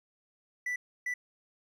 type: tone bursts at uneven times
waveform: triangle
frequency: 1975.5 Hz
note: B6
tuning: in tune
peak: -29 dBFS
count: 2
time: 0.66-0.76 / 1.06-1.14 s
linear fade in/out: 5 ms
effects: none